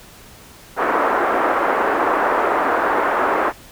white band-pass noise, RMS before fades -18 dBFS, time 0.76-3.53 s, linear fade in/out 50 ms, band 300 to 1400 Hz, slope 24 dB/octave, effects pink hiss -43 dBFS RMS until 3.71 s

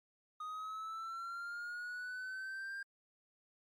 triangle linear sweep, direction up, 1239 to 1600 Hz, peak -39 dBFS, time 0.4-2.83 s, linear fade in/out 5 ms, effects MP3 64 kbps

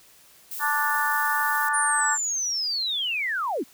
violet noise, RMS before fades -34 dBFS, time 0.51-1.69 s, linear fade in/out 5 ms
harmonic tone, 293.6 Hz, D4, in tune, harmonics 3 / 4 / 5 / 6, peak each -27 / -27 / -27 / -27 dBFS, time 0.59-2.18 s, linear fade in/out 50 ms
sine linear sweep, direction down, 9397 to 201 Hz, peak -24 dBFS, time 1.73-3.64 s, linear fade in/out 20 ms
effects white hiss -54 dBFS RMS until 3.73 s

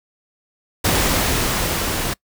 pink noise with level ramp, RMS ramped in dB -17 to -23 dBFS, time 0.84-2.14 s, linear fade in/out 10 ms, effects noise-tail reverb RT60 0.1 s tail -24 dB re dry

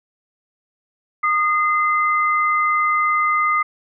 sine tone pair together, 1227.9 / 2065 Hz, D#6 / C7, -23 / -23 cents, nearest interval major sixth, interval 900 cents, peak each -16 / -21 dBFS, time 1.23-3.63 s, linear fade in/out 10 ms, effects none

